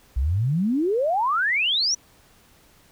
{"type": "exponential sweep", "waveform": "sine", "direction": "up", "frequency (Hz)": [58.27, 6030], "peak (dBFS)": -19, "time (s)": [0.16, 1.95], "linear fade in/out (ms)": 10, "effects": ["pink hiss -56 dBFS RMS until 2.91 s"]}